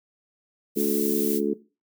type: noise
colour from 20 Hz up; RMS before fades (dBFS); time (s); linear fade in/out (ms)
violet; -30; 0.75-1.41; 50
type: harmonic tone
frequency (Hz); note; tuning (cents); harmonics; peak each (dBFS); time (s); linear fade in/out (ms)
71.6; D2; -43; 3 / 4 / 5 / 6; -27 / -27 / -27 / -27; 0.76-1.54; 10
effects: noise-tail reverb RT60 0.3 s tail -17 dB re dry